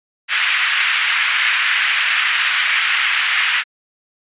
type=band-pass noise; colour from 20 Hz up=pink; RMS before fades=-17 dBFS; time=0.28-3.64 s; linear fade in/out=50 ms; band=1600 to 3000 Hz; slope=24 dB/octave; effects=resampled to 8000 Hz